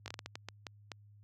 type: slowing click train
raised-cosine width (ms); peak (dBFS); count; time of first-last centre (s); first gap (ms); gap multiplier
0.2; -24; 10; 0.06-0.918; 19; 1.38
effects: added 103 Hz sine -56 dBFS peak until 1.23 s + high-pass 60 Hz 12 dB/octave